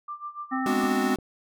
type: tone with tremolo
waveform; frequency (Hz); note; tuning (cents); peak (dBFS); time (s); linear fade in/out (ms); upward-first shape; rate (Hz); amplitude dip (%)
sine; 1184; D6; +14; -31; 0.08-0.94; 5; sine; 6.9; 85
type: harmonic tone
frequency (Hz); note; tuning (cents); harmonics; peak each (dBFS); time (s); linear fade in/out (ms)
261.6; C4; 0; 1 / 3 / 5 / 7; -27 / -32 / -34 / -35; 0.51-1.16; 20
type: chord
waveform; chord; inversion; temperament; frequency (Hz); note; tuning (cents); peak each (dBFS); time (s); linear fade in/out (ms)
square; G# half-diminished seventh; none; equal; 207.7 / 246.9 / 293.7 / 370; G#3 / B3 / D4 / F#4; 0 / 0 / 0 / 0; -30 / -31 / -34 / -30; 0.66-1.16; 2
type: clicks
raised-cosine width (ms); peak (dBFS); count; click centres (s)
2; -30; 2; 0.84 / 1.187
effects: none